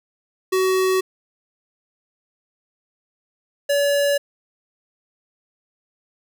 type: tone pair in turn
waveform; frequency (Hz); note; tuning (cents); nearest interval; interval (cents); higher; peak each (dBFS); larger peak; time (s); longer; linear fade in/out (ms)
square; 375.6 / 570; F#4 / C#5; +26 / +48; perfect fifth; 722; second; -17 / -17; neither; 0.52-1.01 / 3.69-4.18; neither; 10
effects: none